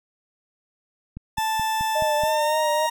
click train, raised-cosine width 5 ms, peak -22 dBFS, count 6, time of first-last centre 1.17-2.236 s, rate 4.69 Hz
40% pulse tone with pitch glide, 880 to 937.7 Hz, A5 to A#5, 0 to +10 cents, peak -21 dBFS, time 1.37-2.9 s, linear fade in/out 10 ms, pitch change +110 cents, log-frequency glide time 2.18-2.64 s
sine tone with vibrato, 610 Hz, D#5, 34 cents flat, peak -22 dBFS, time 1.95-2.87 s, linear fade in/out 10 ms, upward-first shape triangle, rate 3.6 Hz, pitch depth 50 cents each way
effects none

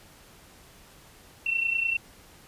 sine tone pair together, 2682 / 2712 Hz, E7 / E7, +29 / +49 cents, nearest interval unison, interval 20 cents, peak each -30 / -25 dBFS, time 1.46-1.97 s, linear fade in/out 5 ms, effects pink hiss -53 dBFS RMS until 2.47 s + resampled to 32000 Hz

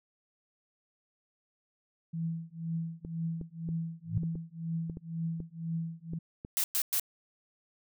sine tone with tremolo, 164.81 Hz, E3, in tune, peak -29 dBFS, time 2.13-6.19 s, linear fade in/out 10 ms, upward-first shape triangle, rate 2 Hz, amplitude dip 100%
clicks, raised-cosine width 3 ms, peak -28 dBFS, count 10, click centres 3.049 / 3.413 / 3.689 / 4.234 / 4.355 / 4.898 / 4.971 / 5.403 / 6.135 / 6.449 s
sine tone with exponential growth, 109.1 Hz, A2, 14 cents flat, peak -22 dBFS, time 4.04-4.18 s, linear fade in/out 5 ms, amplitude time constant 29 ms
blue noise bursts, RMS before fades -29 dBFS, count 3, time 6.57-6.997 s, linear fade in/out 0 ms, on 69 ms, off 110 ms
effects none

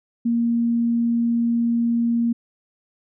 sine tone, 234.1 Hz, A#3, 8 cents sharp, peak -17 dBFS, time 0.25-2.33 s, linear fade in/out 10 ms, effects none

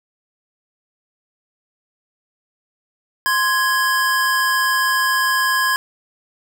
square tone pair together, 1046.5 / 1661.2 Hz, C6 / G#6, 0 / 0 cents, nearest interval minor sixth, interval 800 cents, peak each -20 / -18 dBFS, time 3.26-5.76 s, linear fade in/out 0 ms, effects none

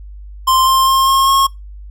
square tone with pitch steps, 1046.5 / 1056.2 / 1066 / 1075.9 / 1085.9 Hz, C6 / C6 / C6 / C6 / C#6, 0 / +16 / +32 / +48 / -36 cents, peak -10 dBFS, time 0.47-1.47 s, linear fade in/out 10 ms, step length 200 ms, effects noise-tail reverb RT60 0.2 s tail -23 dB re dry + added 50 Hz sine -30 dBFS peak until 1.9 s

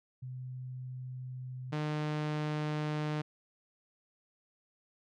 sine / sawtooth tone pair in turn, 127.6 / 151.53 Hz, C3 / D#3, -43 / -45 cents, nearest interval minor third, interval 298 cents, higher second, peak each -39 / -28 dBFS, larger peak second, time 0.22-1.72 / 1.72-3.22 s, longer neither, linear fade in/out 10 ms, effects low-pass 4000 Hz 12 dB/octave

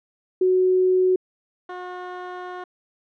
sine / 15% pulse tone pair in turn, 370 / 361.8 Hz, F#4 / F#4, 0 / -39 cents, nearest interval unison, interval 39 cents, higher first, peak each -15 / -25 dBFS, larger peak first, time 0.41-1.16 / 1.69-2.64 s, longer second, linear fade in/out 5 ms, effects low-pass 2000 Hz 12 dB/octave

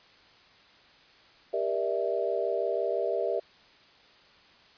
sine chord, E half-diminished seventh, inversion first, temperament just, 395.6 / 474.7 / 593.3 / 659.3 Hz, G4 / Bb4 / D5 / E5, +16 / +31 / +18 / 0 cents, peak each -32 / -32 / -32 / -31 dBFS, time 1.53-3.4 s, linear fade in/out 10 ms, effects white hiss -57 dBFS RMS until 4.77 s + resampled to 11025 Hz

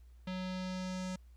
square tone with low-pass filter sweep, 185 Hz, F#3, in tune, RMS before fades -39 dBFS, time 0.27-1.16 s, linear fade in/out 5 ms, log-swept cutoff 3700 to 7100 Hz, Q 1.9, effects added 60 Hz sine -54 dBFS peak until 1.36 s + pink hiss -75 dBFS RMS until 1.36 s

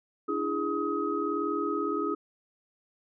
sine tone cluster, 294.6 / 335.9 / 414 / 1263 Hz, D4 / E4 / G#4 / D#6, +6 / +33 / -5 / +26 cents, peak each -33 / -33 / -32 / -32 dBFS, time 0.28-2.15 s, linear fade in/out 10 ms, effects none

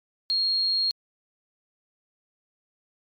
sine tone, 4261 Hz, C8, 31 cents sharp, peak -21 dBFS, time 0.3-0.91 s, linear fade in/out 0 ms, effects MP3 96 kbps

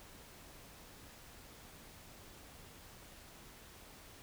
silence, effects pink hiss -56 dBFS RMS until 4.22 s

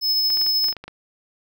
square tone with tremolo, 5200 Hz, E8, 24 cents flat, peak -17 dBFS, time 0.01-0.74 s, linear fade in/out 50 ms, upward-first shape sine, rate 13 Hz, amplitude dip 25%
clicks, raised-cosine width 0.3 ms, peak -20 dBFS, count 10, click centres 0.303 / 0.372 / 0.415 / 0.465 / 0.643 / 0.685 / 0.727 / 0.767 / 0.84 / 0.88 s
effects none

